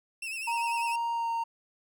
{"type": "tone with vibrato", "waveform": "40% pulse", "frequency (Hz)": 2637, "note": "E7", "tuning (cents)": 0, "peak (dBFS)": -33, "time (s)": [0.22, 0.96], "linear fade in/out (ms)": 5, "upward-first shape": "sine", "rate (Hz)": 10, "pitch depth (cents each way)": 71}
{"type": "tone with pitch glide", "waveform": "triangle", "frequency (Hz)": [932.3, 922.1], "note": ["A#5", "A#5"], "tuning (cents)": [0, -19], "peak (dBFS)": -26, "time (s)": [0.47, 1.44], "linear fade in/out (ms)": 10, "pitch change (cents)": -19, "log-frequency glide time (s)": [1.13, 1.29]}
{"effects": []}